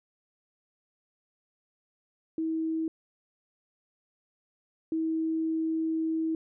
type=tone pair in turn; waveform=sine; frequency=321.6 / 321.6 Hz; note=E4 / E4; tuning=-43 / -43 cents; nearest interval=unison; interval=0 cents; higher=neither; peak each=-27 / -26 dBFS; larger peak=second; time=2.38-2.88 / 4.92-6.35 s; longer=second; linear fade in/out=2 ms; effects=none